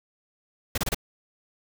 pink noise bursts, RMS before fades -26 dBFS, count 4, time 0.75-0.946 s, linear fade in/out 5 ms, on 28 ms, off 28 ms, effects none

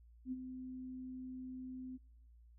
sine tone with ADSR envelope, 256.3 Hz, C4, 36 cents flat, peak -36 dBFS, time 0.25-1.98 s, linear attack 69 ms, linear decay 33 ms, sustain -8 dB, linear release 25 ms, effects noise-tail reverb RT60 1.0 s tail -25 dB re dry + added 58 Hz sine -59 dBFS peak until 2.58 s

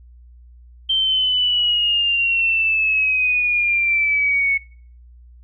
sine exponential sweep, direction down, 3136 to 2204 Hz, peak -15 dBFS, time 0.89-4.58 s, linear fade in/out 10 ms, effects noise-tail reverb RT60 0.5 s tail -24 dB re dry + added 60 Hz sine -42 dBFS peak until 5.43 s

